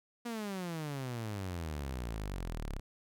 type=exponential sweep; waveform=sawtooth; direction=down; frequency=242 to 32.7 Hz; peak=-33 dBFS; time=0.25-2.8 s; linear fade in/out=10 ms; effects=none